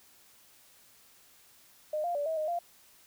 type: tone with pitch steps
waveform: sine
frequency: 611 / 698 / 579 / 642 / 618 / 692 Hz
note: D#5 / F5 / D5 / E5 / D#5 / F5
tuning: -32 / -1 / -25 / -46 / -12 / -16 cents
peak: -29 dBFS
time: 1.93-2.59 s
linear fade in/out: 5 ms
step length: 110 ms
effects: white hiss -60 dBFS RMS until 3.06 s